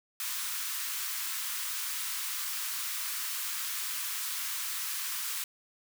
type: high-pass noise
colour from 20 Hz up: white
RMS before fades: -35 dBFS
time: 0.2-5.44 s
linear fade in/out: 2 ms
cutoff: 1000 Hz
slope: 48 dB/octave
effects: none